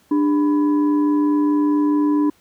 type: tone with frequency modulation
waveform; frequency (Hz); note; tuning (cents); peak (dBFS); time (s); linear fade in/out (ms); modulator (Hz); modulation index
sine; 295.9; D4; +13; -14; 0.11-2.3; 5; 699; 0.41
effects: pink hiss -57 dBFS RMS until 2.4 s + high-pass 60 Hz 12 dB/octave

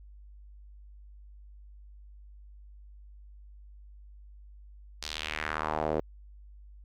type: tone with band-pass filter sweep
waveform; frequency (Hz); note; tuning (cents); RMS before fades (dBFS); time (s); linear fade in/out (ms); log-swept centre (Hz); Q
sawtooth; 77.5; D#2; -6; -33; 5.02-6; 0; 5000 to 460; 2.1
effects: added 50 Hz sine -48 dBFS peak until 6.84 s

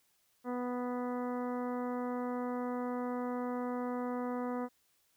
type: harmonic tone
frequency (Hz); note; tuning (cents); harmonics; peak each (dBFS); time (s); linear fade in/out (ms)
246.9; B3; 0; 1 / 2 / 3 / 4 / 5 / 6 / 7 / 8; -36 / -39 / -44 / -45 / -47 / -55 / -58 / -57; 0.44-4.69; 50
effects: white hiss -73 dBFS RMS until 5.16 s

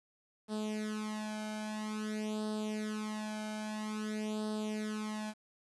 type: tone with flanger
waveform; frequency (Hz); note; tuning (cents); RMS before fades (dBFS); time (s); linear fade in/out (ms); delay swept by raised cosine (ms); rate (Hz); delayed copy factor
sawtooth; 214.1; A3; -47; -38; 0.48-5.34; 50; 0.22 to 1.32; 0.5; +0.85
effects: resampled to 24000 Hz + 10-bit

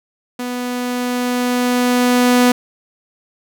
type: tone with level ramp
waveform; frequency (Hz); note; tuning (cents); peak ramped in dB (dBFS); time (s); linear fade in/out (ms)
sawtooth; 246.9; B3; 0; -18 to -5; 0.39-2.52; 5
effects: none

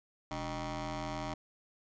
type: ring-modulated tone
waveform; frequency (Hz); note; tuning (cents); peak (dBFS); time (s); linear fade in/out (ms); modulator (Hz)
15% pulse; 164.81; E3; 0; -27; 0.31-1.34; 2; 455
effects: resampled to 16000 Hz

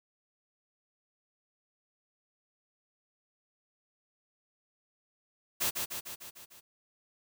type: noise with echo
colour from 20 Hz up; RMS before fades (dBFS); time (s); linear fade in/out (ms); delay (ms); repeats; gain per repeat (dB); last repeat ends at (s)
white; -30; 5.6-5.71; 20; 150; 6; -4; 6.61
effects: none

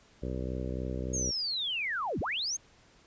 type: harmonic tone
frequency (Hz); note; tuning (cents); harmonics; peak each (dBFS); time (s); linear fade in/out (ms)
63.5; B1; +49; 1 / 2 / 3 / 4 / 5 / 6 / 7 / 8 / 9; -36 / -39 / -41 / -42 / -43 / -44 / -44 / -45 / -46; 0.22-1.31; 10
type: linear two-way sweep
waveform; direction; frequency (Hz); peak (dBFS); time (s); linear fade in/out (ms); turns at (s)
sine; down then up; 6640 to 50.5 to 6640; -30; 1.13-2.57; 10; 2.2
effects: pink hiss -61 dBFS RMS until 3.06 s + resampled to 16000 Hz

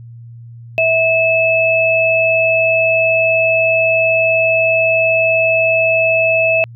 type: tone pair together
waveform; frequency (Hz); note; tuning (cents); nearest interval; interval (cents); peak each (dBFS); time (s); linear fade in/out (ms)
sine; 651 / 2604; E5 / E7; -22 / -22; 2 octaves; 2400; -13; 0.78-6.64; 0
effects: added 117 Hz sine -32 dBFS peak until 6.75 s

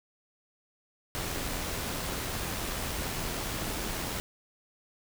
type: noise with amplitude modulation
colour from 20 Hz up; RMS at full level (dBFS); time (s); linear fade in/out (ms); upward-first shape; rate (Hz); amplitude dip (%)
pink; -33; 1.15-4.2; 0; sine; 86.7; 25
effects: none

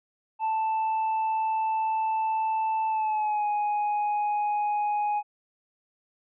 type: tone with pitch glide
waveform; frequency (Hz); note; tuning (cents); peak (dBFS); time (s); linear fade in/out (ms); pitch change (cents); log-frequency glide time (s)
triangle; 881 to 833; A5 to G#5; +2 to +5; -22; 0.39-5.23; 50; -97; 2.88-3.46
effects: resampled to 8000 Hz

